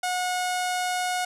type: tone with low-pass filter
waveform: sawtooth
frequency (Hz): 727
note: F#5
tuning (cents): -31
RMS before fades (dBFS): -27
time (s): 0.03-1.25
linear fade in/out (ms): 5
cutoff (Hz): 9900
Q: 1.3
effects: none